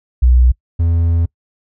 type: tone pair in turn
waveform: sine / triangle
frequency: 61.74 / 83.98 Hz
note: B1 / E2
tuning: 0 / +33 cents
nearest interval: perfect fourth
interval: 533 cents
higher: second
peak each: -6 / -9 dBFS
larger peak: first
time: 0.22-0.52 / 0.79-1.26 s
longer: second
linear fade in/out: 10 ms
effects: noise-tail reverb RT60 0.1 s tail -24 dB re dry